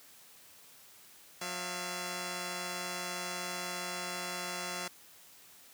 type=tone pair together; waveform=5% pulse; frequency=179.7 / 678.8 Hz; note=F3 / F5; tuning=+50 / -49 cents; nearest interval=octave + major seventh; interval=2301 cents; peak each=-28 dBFS; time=1.41-4.88 s; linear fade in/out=5 ms; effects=white hiss -57 dBFS RMS until 5.73 s + high-pass 80 Hz 12 dB/octave